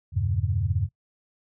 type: chord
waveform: sine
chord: E diminished seventh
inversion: none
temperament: equal with one note detuned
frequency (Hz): 82.69 / 98 / 116.54 / 138.59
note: E2 / G2 / Bb2 / Db3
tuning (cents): +6 / 0 / 0 / 0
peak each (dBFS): -28 / -25 / -31 / -31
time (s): 0.12-0.89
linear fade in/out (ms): 50
effects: noise-tail reverb RT60 0.1 s tail -21 dB re dry